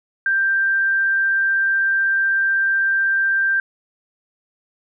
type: tone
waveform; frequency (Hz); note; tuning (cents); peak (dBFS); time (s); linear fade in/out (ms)
sine; 1577; G6; +10; -15; 0.26-3.6; 2
effects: none